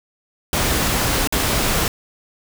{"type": "noise with dropouts", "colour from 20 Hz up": "pink", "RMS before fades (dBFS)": -19, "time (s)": [0.53, 1.88], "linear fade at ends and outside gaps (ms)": 1, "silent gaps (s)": [1.274, 1.324], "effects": []}